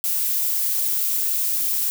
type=noise; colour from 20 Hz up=violet; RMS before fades=-22 dBFS; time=0.04-1.9 s; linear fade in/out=0 ms; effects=none